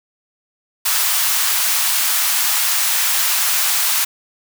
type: high-pass noise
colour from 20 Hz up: white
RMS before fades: -17 dBFS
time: 0.85-4.05 s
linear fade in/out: 10 ms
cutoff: 820 Hz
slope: 24 dB/octave
effects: none